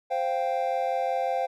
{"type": "chord", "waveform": "triangle", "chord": "C suspended fourth", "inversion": "none", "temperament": "equal", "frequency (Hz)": [523.3, 698.5, 784], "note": ["C5", "F5", "G5"], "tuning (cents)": [0, 0, 0], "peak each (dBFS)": -27, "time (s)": [0.1, 1.47], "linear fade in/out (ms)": 20, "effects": []}